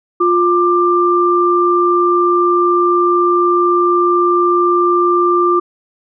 sine tone pair together, 352.2 / 1186 Hz, F4 / D6, +15 / +17 cents, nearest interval octave + major sixth, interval 2102 cents, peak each -12 dBFS, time 0.2-5.6 s, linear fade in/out 10 ms, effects none

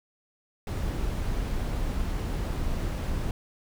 brown noise, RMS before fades -29 dBFS, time 0.67-3.31 s, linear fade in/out 2 ms, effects none

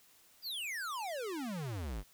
square exponential sweep, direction down, 4978 to 44.48 Hz, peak -38 dBFS, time 0.42-2.04 s, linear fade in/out 50 ms, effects white hiss -64 dBFS RMS until 2.13 s

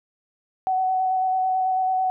sine tone with vibrato, 750 Hz, F#5, 23 cents sharp, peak -19 dBFS, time 0.67-2.1 s, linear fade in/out 0 ms, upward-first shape square, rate 9.1 Hz, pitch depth 12 cents each way, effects none

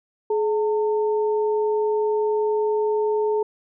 sine tone pair together, 424.7 / 900 Hz, G#4 / A5, +39 / +39 cents, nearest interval octave + minor second, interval 1300 cents, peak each -19 / -28 dBFS, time 0.3-3.43 s, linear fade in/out 5 ms, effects none

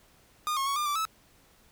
45% pulse tone with pitch steps, 1219 / 1085 / 1115 / 1202 / 1167 / 1301 Hz, D#6 / C#6 / C#6 / D6 / D6 / E6, -36 / -37 / +10 / +40 / -11 / -23 cents, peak -27 dBFS, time 0.47-1.052 s, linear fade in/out 0 ms, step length 97 ms, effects pink hiss -61 dBFS RMS until 1.71 s

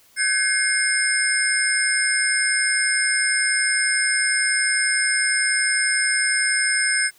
sine tone cluster, 1533 / 1664 / 2129 / 5220 / 8590 Hz, G6 / G#6 / C7 / E8 / C9, -39 / +3 / +30 / -18 / +44 cents, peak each -24 / -26 / -23 / -26 / -23 dBFS, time 0.16-7.11 s, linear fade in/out 50 ms, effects white hiss -55 dBFS RMS until 7.18 s

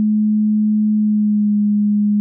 sine tone with pitch glide, 212.9 to 207.6 Hz, G#3 to G#3, +43 to 0 cents, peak -12 dBFS, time 0-2.2 s, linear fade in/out 0 ms, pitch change -43 cents, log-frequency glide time 0.96-1.55 s, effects none

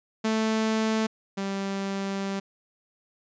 sawtooth tone pair in turn, 220 / 196 Hz, A3 / G3, 0 / 0 cents, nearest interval major second, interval 200 cents, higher first, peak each -19 / -24 dBFS, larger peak first, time 0.24-1.07 / 1.37-2.4 s, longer second, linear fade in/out 10 ms, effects resampled to 16000 Hz

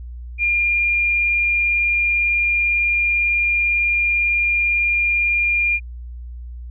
sine tone, 2406 Hz, D7, 41 cents sharp, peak -15 dBFS, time 0.38-5.8 s, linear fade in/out 50 ms, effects added 60 Hz sine -30 dBFS peak until 6.7 s

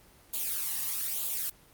blue noise with flanger, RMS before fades -32 dBFS, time 0.33-1.5 s, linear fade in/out 10 ms, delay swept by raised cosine 0.26 to 1.07 ms, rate 1.1 Hz, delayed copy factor +0.65, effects pink hiss -58 dBFS RMS until 1.73 s + Opus 24 kbps

